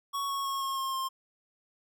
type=tone with pitch steps; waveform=square; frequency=1114 / 1103.1 / 1092.3 / 1081.7 / 1071.1 / 1060.6 Hz; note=C#6 / C#6 / C#6 / C#6 / C6 / C6; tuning=+8 / -9 / -26 / -43 / +40 / +23 cents; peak=-31 dBFS; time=0.13-1.09 s; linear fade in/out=20 ms; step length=160 ms; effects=none